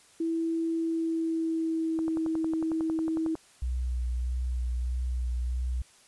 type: tone with pitch glide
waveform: sine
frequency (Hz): 328.7 to 321.6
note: E4 to E4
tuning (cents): -5 to -43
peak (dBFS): -26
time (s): 0.2-3.35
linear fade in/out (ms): 5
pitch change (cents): -38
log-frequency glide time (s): 0.76-2.28
type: click train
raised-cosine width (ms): 1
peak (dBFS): -25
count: 16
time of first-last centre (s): 1.99-3.354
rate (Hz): 11
type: tone with vibrato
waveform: sine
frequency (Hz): 61.74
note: B1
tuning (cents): 0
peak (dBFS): -27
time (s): 3.62-5.82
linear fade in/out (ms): 5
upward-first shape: sine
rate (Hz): 1.6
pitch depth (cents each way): 25
effects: white hiss -58 dBFS RMS until 6.07 s + resampled to 24000 Hz